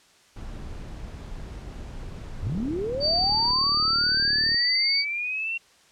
brown noise, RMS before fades -37 dBFS, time 0.36-3.52 s, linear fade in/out 5 ms
sine linear sweep, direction up, 65.41 to 2744 Hz, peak -26 dBFS, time 2.42-5.58 s, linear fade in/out 10 ms
click train, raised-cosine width 3 ms, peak -25 dBFS, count 79, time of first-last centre 2.47-4.544 s, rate 37.6 Hz
sine tone, 4607 Hz, D8, 34 cents flat, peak -20 dBFS, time 3-5.05 s, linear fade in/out 50 ms
effects white hiss -57 dBFS RMS until 5.91 s + low-pass 7000 Hz 12 dB/octave

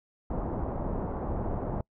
pink low-pass noise, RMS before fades -32 dBFS, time 0.3-1.81 s, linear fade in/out 2 ms, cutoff 940 Hz, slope 24 dB/octave, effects noise-tail reverb RT60 0.1 s tail -26 dB re dry

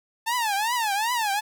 sawtooth tone with vibrato, 884 Hz, A5, 8 cents sharp, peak -19 dBFS, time 0.26-1.41 s, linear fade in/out 20 ms, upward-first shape triangle, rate 2.6 Hz, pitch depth 230 cents each way, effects 9-bit

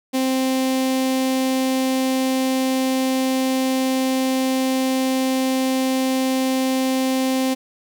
sawtooth tone with notch filter, 261.7 Hz, C4, in tune, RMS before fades -20 dBFS, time 0.13-7.55 s, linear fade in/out 20 ms, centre 1400 Hz, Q 1.3, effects none

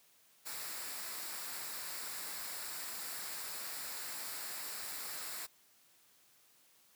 white noise with comb filter, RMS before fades -43 dBFS, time 0.45-5.47 s, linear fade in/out 20 ms, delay 0.32 ms, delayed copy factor -0.5, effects white hiss -67 dBFS RMS until 6.95 s + high-pass 100 Hz 12 dB/octave

